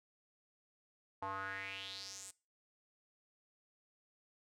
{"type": "tone with band-pass filter sweep", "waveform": "square", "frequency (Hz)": 97, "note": "G2", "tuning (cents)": -18, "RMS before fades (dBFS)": -45, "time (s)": [1.22, 2.31], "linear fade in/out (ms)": 5, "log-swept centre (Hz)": [910, 8500], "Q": 4.7, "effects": ["noise-tail reverb RT60 0.3 s tail -20 dB re dry"]}